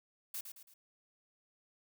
blue noise with echo, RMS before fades -41 dBFS, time 0.34-0.41 s, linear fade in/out 5 ms, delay 110 ms, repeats 3, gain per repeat -7 dB, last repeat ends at 0.74 s, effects none

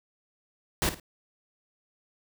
pink noise with echo, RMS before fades -26 dBFS, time 0.82-0.89 s, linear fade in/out 0 ms, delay 54 ms, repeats 2, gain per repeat -12 dB, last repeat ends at 0.998 s, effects none

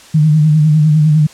sine tone with vibrato, 153.6 Hz, D#3, 22 cents flat, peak -6 dBFS, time 0.14-1.27 s, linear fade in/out 10 ms, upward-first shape sine, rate 9.9 Hz, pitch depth 53 cents each way, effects white hiss -39 dBFS RMS until 1.33 s + low-pass 8000 Hz 12 dB/octave

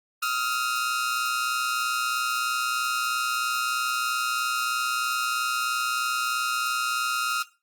sawtooth tone pair together, 1264.9 / 1388 Hz, D#6 / F6, +28 / -11 cents, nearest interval major second, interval 161 cents, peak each -24 / -23 dBFS, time 0.22-7.43 s, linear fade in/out 10 ms, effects noise-tail reverb RT60 0.3 s tail -17 dB re dry + Opus 24 kbps

